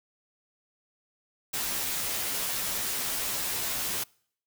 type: noise with comb filter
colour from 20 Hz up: white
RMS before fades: -31 dBFS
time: 1.53-4.04 s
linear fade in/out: 10 ms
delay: 13 ms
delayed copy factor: -0.9
effects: noise-tail reverb RT60 0.6 s tail -26 dB re dry